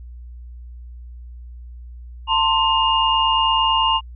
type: tone cluster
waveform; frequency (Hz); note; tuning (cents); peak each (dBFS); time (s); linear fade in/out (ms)
sine; 898 / 1047 / 2831; A5 / C6 / F7; +35 / +1 / +23; -19; 2.27-4.01; 50
effects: added 60 Hz sine -34 dBFS peak until 4.15 s